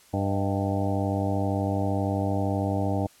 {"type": "harmonic tone with a mistuned harmonic", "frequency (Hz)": 98, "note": "G2", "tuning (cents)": 0, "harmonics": [1, 2, 3, 4, 5, 6, 7, 8, 9], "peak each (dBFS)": [-27, -31, -30, -40, -35, -33, -37, -34, -41], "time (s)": [0.13, 3.07], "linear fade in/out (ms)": 10, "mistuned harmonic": 6, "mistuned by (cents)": 73, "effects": ["white hiss -56 dBFS RMS until 3.2 s", "low-pass 12000 Hz 12 dB/octave"]}